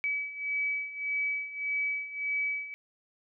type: beating tone pair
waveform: sine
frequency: 2285 / 2286.7 Hz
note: D7 / D7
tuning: -48 / -47 cents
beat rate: 1.7 Hz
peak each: -35 / -31 dBFS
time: 0.04-2.74 s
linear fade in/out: 0 ms
effects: none